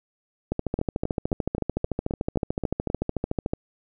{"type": "two click trains", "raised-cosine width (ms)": 2, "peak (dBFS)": [-11, -13], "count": [42, 9], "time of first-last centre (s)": [[0.52, 3.535], [0.79, 2.901]], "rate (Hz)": [13.6, 3.79], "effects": []}